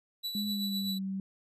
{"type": "tone with tremolo", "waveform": "45% pulse", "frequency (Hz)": 3949, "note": "B7", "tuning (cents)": -1, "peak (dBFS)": -32, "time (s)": [0.23, 0.99], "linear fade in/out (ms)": 20, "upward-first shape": "triangle", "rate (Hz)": 7.9, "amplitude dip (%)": 55}
{"type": "tone with pitch glide", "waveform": "sine", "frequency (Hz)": [207.7, 192.67], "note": ["G#3", "G3"], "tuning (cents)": [0, -30], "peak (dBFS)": -32, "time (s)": [0.35, 1.2], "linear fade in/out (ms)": 2, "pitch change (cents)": -130, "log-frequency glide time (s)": [0.47, 1.01]}
{"effects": ["resampled to 32000 Hz"]}